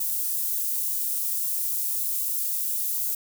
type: high-pass noise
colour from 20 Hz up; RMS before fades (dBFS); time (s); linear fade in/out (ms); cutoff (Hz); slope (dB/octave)
white; -27; 0-3.15; 5; 11000; 12
effects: none